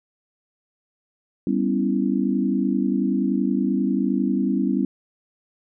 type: chord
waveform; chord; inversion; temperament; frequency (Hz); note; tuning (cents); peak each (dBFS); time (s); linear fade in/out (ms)
sine; C# half-diminished seventh; second; equal; 196 / 246.9 / 277.2 / 329.6; G3 / B3 / C#4 / E4; 0 / 0 / 0 / 0; -23 / -24 / -24 / -27; 1.47-4.85; 2
effects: none